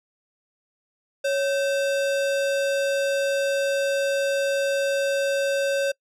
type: tone with sample-and-hold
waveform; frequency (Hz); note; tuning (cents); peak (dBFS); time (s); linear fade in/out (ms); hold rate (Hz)
sine; 554.4; C#5; 0; -20; 1.24-5.92; 10; 2100
effects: noise-tail reverb RT60 0.1 s tail -26 dB re dry + low-pass 9000 Hz 12 dB/octave